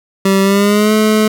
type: tone with pitch glide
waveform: 25% pulse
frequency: 194.1 to 215.4 Hz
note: G3 to A3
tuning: -17 to -37 cents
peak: -5 dBFS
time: 0.25-1.28 s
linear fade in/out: 5 ms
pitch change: +180 cents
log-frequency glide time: 0.42-0.93 s
effects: none